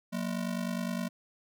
square ring-modulated tone, 207.7 Hz, G#3, in tune, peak -29 dBFS, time 0.12-1.09 s, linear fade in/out 20 ms, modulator 24.9 Hz, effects none

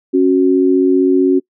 sine tone pair together, 274.4 / 370 Hz, C#4 / F#4, -17 / 0 cents, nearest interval perfect fourth, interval 517 cents, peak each -11 dBFS, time 0.13-1.4 s, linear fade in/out 20 ms, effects noise-tail reverb RT60 0.1 s tail -24 dB re dry

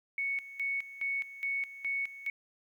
sine tone with tremolo, 2217 Hz, C#7, in tune, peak -30 dBFS, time 0.18-2.3 s, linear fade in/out 2 ms, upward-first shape square, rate 2.4 Hz, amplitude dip 80%, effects 11-bit

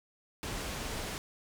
pink low-pass noise, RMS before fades -38 dBFS, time 0.43-1.18 s, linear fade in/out 0 ms, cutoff 9800 Hz, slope 12 dB/octave, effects none

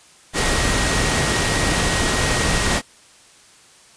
sine tone in noise, 1888 Hz, A#6, 22 cents sharp, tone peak -27 dBFS, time 0.33-2.82 s, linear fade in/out 50 ms, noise pink, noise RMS -19 dBFS, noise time 0.33-2.82 s, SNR -11 dB, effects white hiss -49 dBFS RMS until 3.96 s + resampled to 22050 Hz

